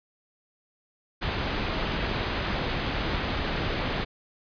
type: low-pass noise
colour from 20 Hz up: pink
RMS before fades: -29 dBFS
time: 1.21-4.05 s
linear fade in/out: 20 ms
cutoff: 4200 Hz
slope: 24 dB/octave
effects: resampled to 11025 Hz